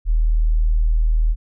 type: tone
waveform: sine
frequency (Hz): 39.53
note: D#1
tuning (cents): +28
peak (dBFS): -13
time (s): 0.05-1.36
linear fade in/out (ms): 50
effects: none

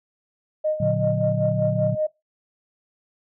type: tone with tremolo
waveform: sine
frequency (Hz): 617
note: D#5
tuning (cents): -15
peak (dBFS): -18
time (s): 0.64-2.07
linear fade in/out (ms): 10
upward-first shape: sine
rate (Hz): 5.2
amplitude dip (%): 70
type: chord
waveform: sine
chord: Bb augmented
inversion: none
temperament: just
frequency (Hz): 116.54 / 145.68 / 182.1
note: Bb2 / D3 / F#3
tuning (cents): 0 / -14 / -27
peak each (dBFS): -25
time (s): 0.8-1.95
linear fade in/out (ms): 5
effects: noise-tail reverb RT60 0.2 s tail -21 dB re dry + tanh soft clip ceiling -7 dBFS

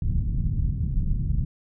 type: low-pass noise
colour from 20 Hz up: pink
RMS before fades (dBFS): -24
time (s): 0.02-1.45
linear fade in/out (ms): 2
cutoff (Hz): 170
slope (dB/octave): 24
effects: none

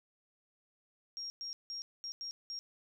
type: tone bursts at uneven times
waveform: sine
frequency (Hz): 5580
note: F8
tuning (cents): -2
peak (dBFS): -39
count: 6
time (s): 1.17-1.3 / 1.41-1.53 / 1.7-1.82 / 2.04-2.12 / 2.21-2.31 / 2.5-2.59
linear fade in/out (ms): 0
effects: 12-bit

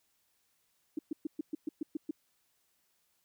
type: tone bursts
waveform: sine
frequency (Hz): 305.1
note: D#4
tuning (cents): -34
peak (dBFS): -31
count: 9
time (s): 0.97-2.11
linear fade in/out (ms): 5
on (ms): 20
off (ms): 120
effects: white hiss -75 dBFS RMS until 3.24 s

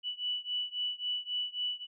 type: beating tone pair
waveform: sine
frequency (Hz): 2960 / 2963.7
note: F#7 / F#7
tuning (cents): 0 / +2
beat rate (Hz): 3.7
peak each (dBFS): -35 / -36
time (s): 0.03-1.87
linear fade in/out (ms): 50
effects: none

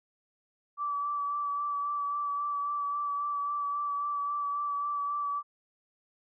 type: tone with vibrato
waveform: sine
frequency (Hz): 1156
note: D6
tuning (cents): -28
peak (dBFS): -29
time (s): 0.77-5.43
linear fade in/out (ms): 50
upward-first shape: sine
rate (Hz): 3.7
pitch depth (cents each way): 18
effects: none

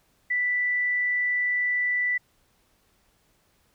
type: tone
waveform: sine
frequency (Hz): 1975.5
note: B6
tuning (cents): 0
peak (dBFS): -22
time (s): 0.3-2.18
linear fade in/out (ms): 10
effects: pink hiss -66 dBFS RMS until 3.74 s

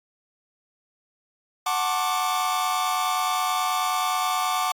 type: chord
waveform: 45% pulse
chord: D major seventh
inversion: first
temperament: equal with one note detuned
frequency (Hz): 740 / 880 / 1085.3 / 1174.7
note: F#5 / A5 / C#6 / D6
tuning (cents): 0 / 0 / -37 / 0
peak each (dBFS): -27 / -31 / -30 / -26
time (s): 1.66-4.72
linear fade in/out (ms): 5
effects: AAC 64 kbps

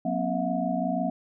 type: tone cluster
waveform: sine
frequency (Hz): 182.6 / 238.5 / 264.4 / 655 / 717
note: F#3 / A#3 / C4 / E5 / F5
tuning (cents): -23 / +40 / +18 / -11 / +45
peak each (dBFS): -31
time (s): 0.05-1.1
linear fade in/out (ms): 5
effects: none

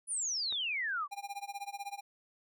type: exponential sweep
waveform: sine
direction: down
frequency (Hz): 10150 to 1104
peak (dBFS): -32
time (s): 0.07-1.08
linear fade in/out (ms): 50
type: click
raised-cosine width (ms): 0.5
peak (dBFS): -33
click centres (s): 0.525
type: tone with tremolo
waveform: square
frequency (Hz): 804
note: G5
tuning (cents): +44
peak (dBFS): -37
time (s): 1.11-2.01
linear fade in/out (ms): 20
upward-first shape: sine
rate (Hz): 16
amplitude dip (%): 95
effects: none

